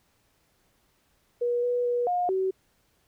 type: tone with pitch steps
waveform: sine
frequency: 482 / 488.6 / 484.5 / 714 / 378.9 Hz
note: B4 / B4 / B4 / F5 / F#4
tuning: -42 / -19 / -33 / +38 / +41 cents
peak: -23 dBFS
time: 1.41-2.51 s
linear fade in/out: 10 ms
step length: 220 ms
effects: pink hiss -68 dBFS RMS until 3.07 s